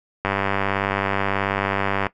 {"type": "click train", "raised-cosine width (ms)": 0.5, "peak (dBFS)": -6, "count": 180, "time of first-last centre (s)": [0.25, 2.067], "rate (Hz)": 98.5, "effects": ["noise-tail reverb RT60 0.1 s tail -17 dB re dry"]}